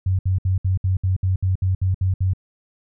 sine tone bursts, 93.7 Hz, F#2, 22 cents sharp, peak -16 dBFS, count 12, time 0.06-2.335 s, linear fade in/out 5 ms, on 130 ms, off 65 ms, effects none

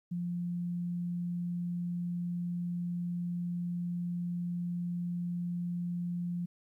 sine tone, 174.7 Hz, F3, 1 cent sharp, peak -32 dBFS, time 0.11-6.46 s, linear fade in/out 10 ms, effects 12-bit

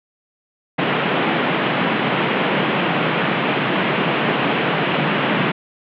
pink band-pass noise, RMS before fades -19 dBFS, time 0.78-5.52 s, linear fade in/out 10 ms, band 140 to 3200 Hz, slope 48 dB/octave, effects none

